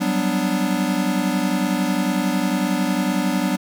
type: chord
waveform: square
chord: G major seventh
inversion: third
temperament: equal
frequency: 185 / 196 / 246.9 / 293.7 Hz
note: F#3 / G3 / B3 / D4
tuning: 0 / 0 / 0 / 0 cents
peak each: -25 dBFS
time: 0-3.57 s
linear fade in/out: 20 ms
effects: none